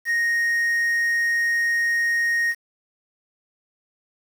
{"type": "tone with quantisation", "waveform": "triangle", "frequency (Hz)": 1864.7, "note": "A#6", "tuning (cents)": 0, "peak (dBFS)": -17, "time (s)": [0.05, 2.55], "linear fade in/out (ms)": 50, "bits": 7, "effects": []}